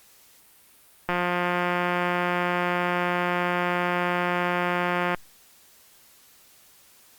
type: click train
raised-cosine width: 0.5 ms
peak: -10 dBFS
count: 719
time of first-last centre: 1.09-5.146 s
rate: 177 Hz
effects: white hiss -55 dBFS RMS until 7.18 s + Opus 48 kbps